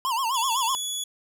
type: tone with vibrato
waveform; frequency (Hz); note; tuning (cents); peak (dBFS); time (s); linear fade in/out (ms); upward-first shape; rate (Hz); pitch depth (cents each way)
square; 987.8; B5; 0; -24; 0.05-0.75; 0; sine; 7.9; 180
type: tone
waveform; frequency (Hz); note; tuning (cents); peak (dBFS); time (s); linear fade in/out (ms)
20% pulse; 3396; G#7; +38; -22; 0.34-1.04; 5
effects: none